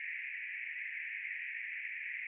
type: band-pass noise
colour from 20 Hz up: pink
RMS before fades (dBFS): -42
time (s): 0-2.27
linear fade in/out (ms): 2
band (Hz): 1800 to 2500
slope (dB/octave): 96
effects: none